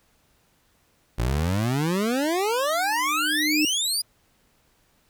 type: exponential sweep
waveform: 25% pulse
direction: up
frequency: 55 to 4978 Hz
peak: -18 dBFS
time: 1.18-4.02 s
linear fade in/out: 10 ms
type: tone with exponential growth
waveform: sine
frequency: 303.8 Hz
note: D#4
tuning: 41 cents flat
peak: -19 dBFS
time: 2.31-3.65 s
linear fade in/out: 2 ms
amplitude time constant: 290 ms
effects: pink hiss -64 dBFS RMS until 5.09 s